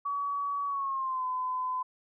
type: tone with pitch glide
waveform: sine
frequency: 1134 to 1016.1 Hz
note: C#6 to B5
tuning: +39 to +49 cents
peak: -29 dBFS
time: 0.05-1.83 s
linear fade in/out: 10 ms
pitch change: -190 cents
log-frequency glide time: 0.67-1.25 s
effects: none